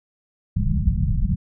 pink low-pass noise, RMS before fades -20 dBFS, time 0.56-1.36 s, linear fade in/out 10 ms, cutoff 210 Hz, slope 96 dB/octave, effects none

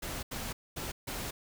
pink noise bursts at uneven times, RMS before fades -38 dBFS, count 4, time 0.02-0.23 / 0.31-0.53 / 0.76-0.92 / 1.07-1.31 s, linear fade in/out 10 ms, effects none

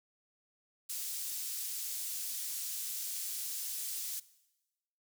pink high-pass noise, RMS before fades -39 dBFS, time 0.89-4.2 s, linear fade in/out 10 ms, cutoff 6700 Hz, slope 12 dB/octave, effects noise-tail reverb RT60 1.0 s tail -19 dB re dry

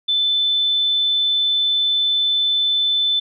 sine tone, 3520 Hz, A7, in tune, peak -15 dBFS, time 0.08-3.2 s, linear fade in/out 10 ms, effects none

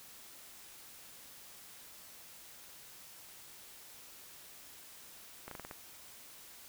slowing click train, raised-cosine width 0.5 ms, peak -29 dBFS, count 6, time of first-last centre 5.48-5.711 s, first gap 33 ms, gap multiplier 1.17, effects white hiss -54 dBFS RMS until 6.68 s

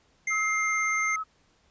square tone, 2100 Hz, C7, 6 cents sharp, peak -26 dBFS, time 0.27-1.16 s, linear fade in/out 5 ms
sine tone with vibrato, 1286 Hz, E6, 43 cents flat, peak -29 dBFS, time 0.3-1.24 s, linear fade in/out 20 ms, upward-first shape triangle, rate 18 Hz, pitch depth 23 cents each way
effects pink hiss -65 dBFS RMS until 1.7 s + resampled to 16000 Hz

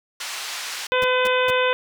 white band-pass noise, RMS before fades -31 dBFS, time 0.2-0.87 s, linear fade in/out 5 ms, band 910 to 5500 Hz, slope 12 dB/octave
harmonic tone, 506 Hz, B4, 42 cents sharp, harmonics 1 / 2 / 3 / 4 / 5 / 6 / 7, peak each -20 / -24 / -25 / -30 / -26 / -31 / -30 dBFS, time 0.92-1.73 s, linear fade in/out 0 ms
pink noise bursts, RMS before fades -32 dBFS, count 3, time 1.02-1.503 s, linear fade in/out 0 ms, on 21 ms, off 210 ms
effects none

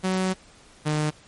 sawtooth tone pair in turn, 187.1 / 151.98 Hz, F#3 / D#3, +20 / -40 cents, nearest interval major third, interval 360 cents, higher first, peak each -18 / -18 dBFS, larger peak neither, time 0.03-0.34 / 0.85-1.11 s, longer first, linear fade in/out 20 ms, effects pink hiss -52 dBFS RMS until 1.27 s + MP3 48 kbps

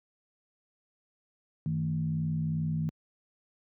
sine tone with frequency modulation, 158.4 Hz, D#3, 31 cents sharp, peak -27 dBFS, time 1.66-2.89 s, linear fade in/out 0 ms, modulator 62.7 Hz, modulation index 0.7, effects high-pass 80 Hz 12 dB/octave

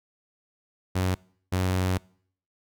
sawtooth tone bursts at uneven times, 92.5 Hz, F#2, in tune, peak -19 dBFS, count 2, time 0.95-1.15 / 1.52-1.98 s, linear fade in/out 10 ms, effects noise-tail reverb RT60 0.6 s tail -25 dB re dry

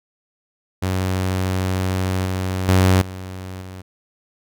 sawtooth tone with level steps, 93.3 Hz, F#2, 15 cents sharp, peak -15 / -17 / -8 / -26 / -29 dBFS, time 0.82-3.82 s, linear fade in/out 10 ms, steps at 2.25 / 2.68 / 3.01 / 3.61 s, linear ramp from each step 10 ms, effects none

